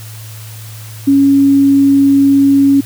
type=tone; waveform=sine; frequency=277.2 Hz; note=C#4; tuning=in tune; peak=-5 dBFS; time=1.07-2.81 s; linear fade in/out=10 ms; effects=added 109 Hz sine -28 dBFS peak until 2.85 s + white hiss -35 dBFS RMS until 2.85 s